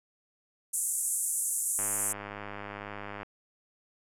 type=band-pass noise; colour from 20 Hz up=white; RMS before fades=-31 dBFS; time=0.73-2.13 s; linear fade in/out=10 ms; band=7400 to 11000 Hz; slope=48 dB/octave
type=click train; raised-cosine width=0.5 ms; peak=-24 dBFS; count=148; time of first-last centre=1.79-3.231 s; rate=102 Hz
effects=none